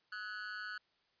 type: tone with amplitude modulation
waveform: 45% pulse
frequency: 1480 Hz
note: F#6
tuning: in tune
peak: -37 dBFS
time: 0.12-0.78 s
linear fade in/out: 5 ms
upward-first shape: sine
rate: 203 Hz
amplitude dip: 90%
effects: white hiss -75 dBFS RMS until 1.2 s + resampled to 11025 Hz